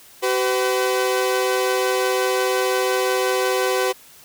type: tone pair together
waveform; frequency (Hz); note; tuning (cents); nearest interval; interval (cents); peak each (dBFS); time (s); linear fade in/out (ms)
sawtooth; 380.4 / 505.3; F#4 / B4; +48 / +40; perfect fourth; 492; -17; 0.22-3.93; 20
effects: white hiss -47 dBFS RMS until 4.24 s